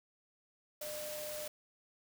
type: tone in noise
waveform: sine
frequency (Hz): 603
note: D5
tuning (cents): +46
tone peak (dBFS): -42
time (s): 0.81-1.48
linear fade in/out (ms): 5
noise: white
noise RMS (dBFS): -45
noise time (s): 0.81-1.48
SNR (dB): 0
effects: none